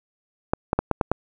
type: clicks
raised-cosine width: 1 ms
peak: -5 dBFS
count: 6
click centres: 0.535 / 0.731 / 0.79 / 0.913 / 1.012 / 1.116 s
effects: none